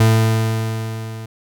40% pulse tone with level ramp, 111.4 Hz, A2, 22 cents sharp, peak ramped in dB -8 to -28 dBFS, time 0-1.26 s, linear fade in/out 5 ms, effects none

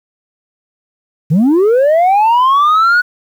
sine linear sweep, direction up, 138.59 to 1480 Hz, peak -4 dBFS, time 1.3-3.02 s, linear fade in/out 20 ms, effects tanh soft clip ceiling -6 dBFS + 7-bit

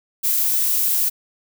violet noise, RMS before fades -19 dBFS, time 0.23-1.1 s, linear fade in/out 20 ms, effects none

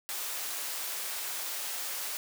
white high-pass noise, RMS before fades -36 dBFS, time 0.09-2.17 s, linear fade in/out 0 ms, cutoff 510 Hz, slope 12 dB/octave, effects none

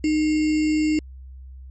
sine tone with sample-and-hold, 307.2 Hz, D#4, 22 cents flat, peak -17 dBFS, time 0.04-0.99 s, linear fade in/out 2 ms, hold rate 2450 Hz, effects added 65 Hz sine -37 dBFS peak until 1.7 s + MP3 32 kbps

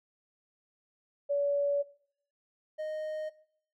sine / triangle tone pair in turn, 570 / 619.2 Hz, C#5 / D#5, +48 / -9 cents, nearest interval minor second, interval 143 cents, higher second, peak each -26 / -31 dBFS, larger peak first, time 1.29-1.83 / 2.78-3.3 s, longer first, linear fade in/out 20 ms, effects noise-tail reverb RT60 0.6 s tail -19 dB re dry

